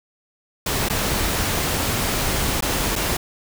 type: noise with dropouts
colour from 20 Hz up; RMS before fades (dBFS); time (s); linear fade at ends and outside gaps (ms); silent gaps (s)
pink; -22; 0.66-3.17; 5; 0.887-0.898 / 2.608-2.623 / 2.956-2.96
effects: none